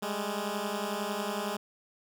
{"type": "beating tone pair", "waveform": "10% pulse", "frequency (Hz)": [200.6, 211.6], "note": ["G3", "G#3"], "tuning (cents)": [40, 33], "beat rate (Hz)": 11, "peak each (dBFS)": -26, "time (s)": [0.02, 1.57], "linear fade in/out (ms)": 10, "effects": []}